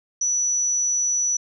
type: tone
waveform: sine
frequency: 5920 Hz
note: F#8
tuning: in tune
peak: -19 dBFS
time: 0.21-1.37 s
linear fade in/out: 5 ms
effects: none